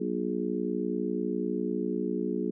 harmonic tone with a mistuned harmonic, 60.1 Hz, B1, 46 cents flat, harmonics 3 / 4 / 5 / 6 / 7, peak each -34 / -34 / -34 / -34 / -34 dBFS, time 0-2.51 s, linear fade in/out 10 ms, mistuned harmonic 3, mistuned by +76 cents, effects none

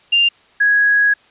sine tone pair in turn, 2794 / 1661.3 Hz, F7 / G#6, 0 / 0 cents, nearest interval major sixth, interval 900 cents, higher first, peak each -10 dBFS, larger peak neither, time 0.12-0.29 / 0.6-1.14 s, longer second, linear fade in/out 10 ms, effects white hiss -51 dBFS RMS until 1.3 s + resampled to 8000 Hz

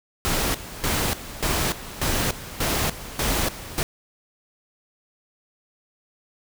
pink noise with tremolo, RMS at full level -23 dBFS, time 0.25-3.83 s, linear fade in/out 0 ms, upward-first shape square, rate 1.7 Hz, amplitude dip 80%, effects none

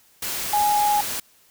sine tone in noise, 830.6 Hz, G#5, in tune, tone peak -17 dBFS, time 0.53-1.01 s, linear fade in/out 5 ms, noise white, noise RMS -28 dBFS, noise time 0.22-1.2 s, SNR +8 dB, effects white hiss -57 dBFS RMS until 1.5 s

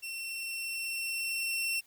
sawtooth tone with level ramp, 2709 Hz, E7, 47 cents sharp, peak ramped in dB -34 to -26 dBFS, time 0.02-1.81 s, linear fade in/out 20 ms, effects white hiss -64 dBFS RMS until 1.86 s

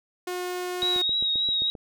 sawtooth tone, 360.4 Hz, F#4, 45 cents flat, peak -25 dBFS, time 0.27-1.02 s, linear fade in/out 5 ms
sine tone with vibrato, 3814 Hz, A#7, 39 cents sharp, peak -22 dBFS, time 0.82-1.7 s, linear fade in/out 0 ms, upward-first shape triangle, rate 3.5 Hz, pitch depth 32 cents each way
click train, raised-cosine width 2 ms, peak -27 dBFS, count 8, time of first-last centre 0.83-1.752 s, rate 7.59 Hz
effects none

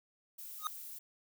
violet noise, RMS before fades -47 dBFS, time 0.38-0.99 s, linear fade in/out 10 ms
square tone with exponential growth, 1244.5 Hz, D#6, in tune, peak -30 dBFS, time 0.58-0.67 s, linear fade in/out 1 ms, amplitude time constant 18 ms
effects none

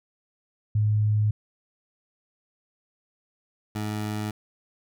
sine / 20% pulse tone pair in turn, 106.1 / 106.1 Hz, G#2 / G#2, +38 / +38 cents, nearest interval unison, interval 0 cents, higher neither, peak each -19 / -23 dBFS, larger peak first, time 0.75-1.31 / 3.75-4.31 s, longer neither, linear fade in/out 5 ms, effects none

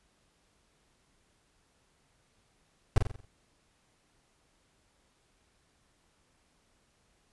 brown noise with echo, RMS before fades -19 dBFS, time 2.96-2.98 s, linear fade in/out 2 ms, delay 45 ms, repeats 6, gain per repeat -6 dB, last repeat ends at 3.25 s, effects pink hiss -70 dBFS RMS until 7.32 s + resampled to 24000 Hz

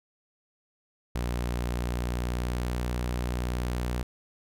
sawtooth tone with pitch glide, 60.2 to 60.93 Hz, B1 to B1, -44 to -23 cents, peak -24 dBFS, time 1.15-4.03 s, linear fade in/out 5 ms, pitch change +21 cents, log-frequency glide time 1.99-2.71 s, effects none

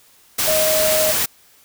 sine tone in noise, 624 Hz, D#5, 5 cents sharp, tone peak -17 dBFS, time 0.47-1.12 s, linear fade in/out 10 ms, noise white, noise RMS -19 dBFS, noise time 0.38-1.26 s, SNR -1 dB, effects white hiss -52 dBFS RMS until 1.64 s

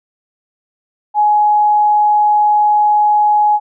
sine tone, 839 Hz, G#5, 17 cents sharp, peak -8 dBFS, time 1.14-3.6 s, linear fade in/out 50 ms, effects none

